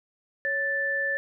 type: tone pair together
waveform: sine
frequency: 554.4 / 1760.1 Hz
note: C#5 / A6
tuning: 0 / 0 cents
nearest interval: octave + minor sixth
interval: 2000 cents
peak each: -32 / -25 dBFS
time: 0.45-1.17 s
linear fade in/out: 0 ms
effects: none